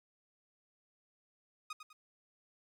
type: tone with echo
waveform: sawtooth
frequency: 1244.5 Hz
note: D#6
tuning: in tune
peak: -36 dBFS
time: 1.7-1.73 s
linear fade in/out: 5 ms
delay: 100 ms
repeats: 2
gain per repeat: -8 dB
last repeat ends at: 1.93 s
effects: low-pass 9000 Hz 12 dB/octave + 12-bit